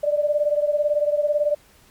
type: beating tone pair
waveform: sine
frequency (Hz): 587.3 / 605.3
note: D5 / D#5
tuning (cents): 0 / -48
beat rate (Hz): 18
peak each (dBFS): -19 / -23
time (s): 0.03-1.55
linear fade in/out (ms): 10
effects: pink hiss -54 dBFS RMS until 1.9 s + MP3 96 kbps